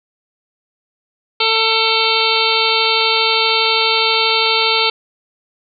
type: harmonic tone with a mistuned harmonic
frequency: 446.9 Hz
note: A4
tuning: 27 cents sharp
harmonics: 1 / 2 / 3 / 5 / 6 / 7 / 8 / 9 / 10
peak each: -21 / -21 / -21 / -21 / -21 / -21 / -21 / -21 / -21 dBFS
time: 1.4-4.9 s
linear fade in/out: 5 ms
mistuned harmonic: 8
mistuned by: +23 cents
effects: none